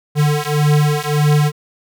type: beating tone pair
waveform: square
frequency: 147.8 / 149.5 Hz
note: D3 / D3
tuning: +11 / +31 cents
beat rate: 1.7 Hz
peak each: -16 dBFS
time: 0.15-1.52 s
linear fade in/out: 50 ms
effects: none